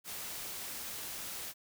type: noise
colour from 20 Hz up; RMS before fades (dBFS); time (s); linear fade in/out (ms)
white; -42; 0.04-1.54; 50
effects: none